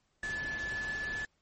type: tone in noise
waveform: sine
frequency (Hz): 1729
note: A6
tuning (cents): -31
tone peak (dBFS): -34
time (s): 0.23-1.25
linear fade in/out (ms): 2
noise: pink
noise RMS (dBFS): -44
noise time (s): 0.23-1.25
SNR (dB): +7
effects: pink hiss -75 dBFS RMS until 1.41 s + MP3 32 kbps